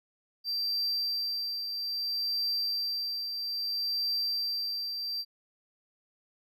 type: tone with tremolo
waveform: triangle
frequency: 4699 Hz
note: D8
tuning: in tune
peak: -26 dBFS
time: 0.44-5.25 s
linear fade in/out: 50 ms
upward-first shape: triangle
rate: 0.61 Hz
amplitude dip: 50%
effects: none